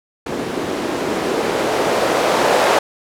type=noise with low-pass filter sweep; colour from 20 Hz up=violet; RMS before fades=-18 dBFS; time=0.26-2.79 s; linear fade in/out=5 ms; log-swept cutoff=290 to 620 Hz; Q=1.5; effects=none